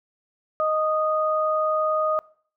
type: tone pair together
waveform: sine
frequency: 622.3 / 1238.9 Hz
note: D#5 / D#6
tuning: 0 / -8 cents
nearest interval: octave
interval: 1192 cents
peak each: -22 / -23 dBFS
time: 0.6-2.19 s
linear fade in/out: 0 ms
effects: noise-tail reverb RT60 0.5 s tail -23 dB re dry